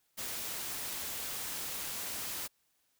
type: noise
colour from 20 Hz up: white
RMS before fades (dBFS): -39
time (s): 0.17-2.48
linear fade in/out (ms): 20
effects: white hiss -75 dBFS RMS until 2.99 s